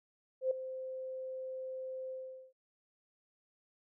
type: tone with ADSR envelope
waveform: sine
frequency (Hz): 520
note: C5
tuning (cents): -11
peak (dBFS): -26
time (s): 0.41-2.53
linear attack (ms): 100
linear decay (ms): 4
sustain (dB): -13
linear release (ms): 420
effects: none